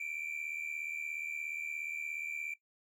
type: tone pair together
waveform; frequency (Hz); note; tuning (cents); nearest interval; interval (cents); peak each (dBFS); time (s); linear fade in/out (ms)
triangle; 2315 / 2392; D7 / D7; -25 / +31; minor second; 56; -37 / -38; 0-2.54; 5
effects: noise-tail reverb RT60 0.1 s tail -17 dB re dry + tanh soft clip ceiling -31 dBFS